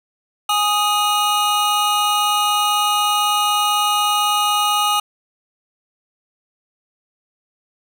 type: tone cluster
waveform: square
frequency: 829 / 1245 / 2893 Hz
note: G#5 / D#6 / F#7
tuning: -3 / +1 / -40 cents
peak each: -21 / -19 / -22 dBFS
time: 0.49-5 s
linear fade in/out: 5 ms
effects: none